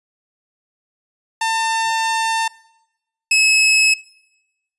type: tone pair in turn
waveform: sawtooth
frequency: 899 / 2580 Hz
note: A5 / E7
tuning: +37 / -38 cents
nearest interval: octave + tritone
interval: 1825 cents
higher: second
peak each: -13 / -8 dBFS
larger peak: second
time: 1.41-2.48 / 3.31-3.94 s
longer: first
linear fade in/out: 5 ms
effects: noise-tail reverb RT60 0.9 s tail -22 dB re dry + resampled to 24000 Hz